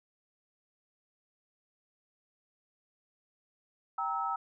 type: chord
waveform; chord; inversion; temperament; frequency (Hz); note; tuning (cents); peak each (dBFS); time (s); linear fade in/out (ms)
sine; E diminished; first; equal with one note detuned; 784 / 932.3 / 1298.9; G5 / Bb5 / E6; 0 / 0 / -26; -36 / -36 / -33; 3.98-4.36; 5
effects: none